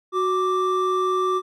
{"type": "tone pair together", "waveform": "triangle", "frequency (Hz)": [370, 1174.7], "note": ["F#4", "D6"], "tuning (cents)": [0, 0], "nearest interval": "octave + minor sixth", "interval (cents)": 2000, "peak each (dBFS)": -20, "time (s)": [0.12, 1.42], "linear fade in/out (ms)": 50, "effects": []}